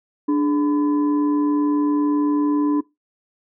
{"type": "tone with frequency modulation", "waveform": "sine", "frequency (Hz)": 293.7, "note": "D4", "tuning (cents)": 0, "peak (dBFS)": -15, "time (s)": [0.28, 2.81], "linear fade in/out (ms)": 10, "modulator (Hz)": 715, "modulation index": 0.38, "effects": ["noise-tail reverb RT60 0.2 s tail -21 dB re dry"]}